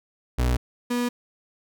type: tone pair in turn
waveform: 35% pulse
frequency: 61.6 / 243 Hz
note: B1 / B3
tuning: -4 / -28 cents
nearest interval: 2 octaves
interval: 2376 cents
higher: second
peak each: -18 / -21 dBFS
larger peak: first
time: 0.38-0.57 / 0.9-1.09 s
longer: neither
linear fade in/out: 10 ms
effects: none